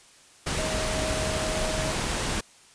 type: tone in noise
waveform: sine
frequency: 629 Hz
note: D#5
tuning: 19 cents sharp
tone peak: -31 dBFS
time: 0.58-1.92 s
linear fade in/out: 10 ms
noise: pink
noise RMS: -28 dBFS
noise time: 0.46-2.41 s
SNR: -6 dB
effects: white hiss -54 dBFS RMS until 2.74 s + resampled to 22050 Hz